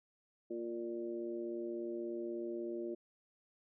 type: harmonic tone with a mistuned harmonic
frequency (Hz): 116.54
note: A#2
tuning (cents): 0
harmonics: 2 / 3 / 4 / 5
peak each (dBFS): -47 / -39 / -50 / -48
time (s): 0.5-2.95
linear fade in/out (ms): 10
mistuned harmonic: 5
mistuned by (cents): +20
effects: none